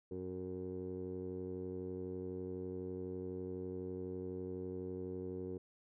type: tone with low-pass filter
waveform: 15% pulse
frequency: 92 Hz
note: F#2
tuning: 9 cents flat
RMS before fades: -43 dBFS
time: 0.11-5.58 s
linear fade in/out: 5 ms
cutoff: 430 Hz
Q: 6.4
effects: none